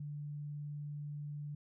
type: tone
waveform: sine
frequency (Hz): 146.83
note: D3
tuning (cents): 0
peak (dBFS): -40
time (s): 0-1.55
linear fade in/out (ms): 5
effects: none